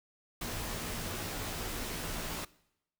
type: noise with comb filter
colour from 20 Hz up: pink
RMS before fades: -38 dBFS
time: 0.41-2.45 s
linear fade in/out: 5 ms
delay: 15 ms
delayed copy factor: -0.6
effects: noise-tail reverb RT60 0.8 s tail -21 dB re dry